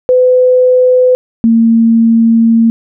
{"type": "tone pair in turn", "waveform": "sine", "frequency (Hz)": [505, 228.2], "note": ["B4", "A#3"], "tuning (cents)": [39, -37], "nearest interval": "octave + major second", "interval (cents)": 1376, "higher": "first", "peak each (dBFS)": -4, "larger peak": "neither", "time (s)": [[0.09, 1.15], [1.44, 2.7]], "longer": "second", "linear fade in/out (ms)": 0, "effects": []}